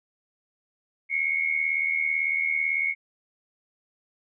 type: tone pair together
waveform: sine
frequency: 2170 / 2248 Hz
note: C#7 / C#7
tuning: -37 / +24 cents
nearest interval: minor second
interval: 61 cents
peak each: -24 / -28 dBFS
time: 1.09-2.95 s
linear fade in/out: 50 ms
effects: none